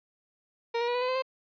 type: tone with pitch steps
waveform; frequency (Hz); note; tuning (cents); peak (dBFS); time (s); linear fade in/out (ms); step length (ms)
30% pulse; 466.2 / 475.4 / 484.9 / 494.5 / 504.3 / 514.3 / 524.5; A#4 / A#4 / B4 / B4 / B4 / C5 / C5; 0 / +34 / -32 / +2 / +36 / -30 / +4; -24; 0.74-1.223; 10; 69
effects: resampled to 11025 Hz + 11-bit